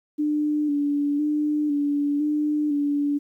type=tone with vibrato; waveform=sine; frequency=293.7 Hz; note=D4; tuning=in tune; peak=-20 dBFS; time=0.18-3.19 s; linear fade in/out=20 ms; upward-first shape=square; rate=0.99 Hz; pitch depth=32 cents each way; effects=10-bit